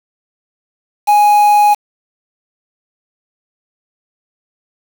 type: tone with quantisation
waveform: triangle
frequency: 830.6 Hz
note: G#5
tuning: in tune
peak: -4 dBFS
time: 1.07-1.75 s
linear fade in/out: 20 ms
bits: 4
effects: none